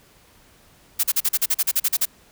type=noise bursts; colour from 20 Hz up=blue; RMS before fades=-19 dBFS; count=13; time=0.99-2.055 s; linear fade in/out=10 ms; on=45 ms; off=40 ms; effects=pink hiss -54 dBFS RMS until 2.31 s